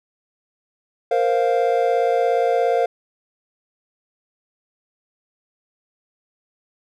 triangle chord, Bb suspended second, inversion none, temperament equal, 466.2 / 523.3 / 698.5 Hz, Bb4 / C5 / F5, 0 / 0 / 0 cents, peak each -18 / -19 / -18 dBFS, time 1.11-2.86 s, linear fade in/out 5 ms, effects none

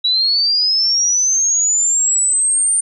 sine linear sweep, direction up, 3877 to 8990 Hz, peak -12 dBFS, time 0.04-2.81 s, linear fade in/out 10 ms, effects none

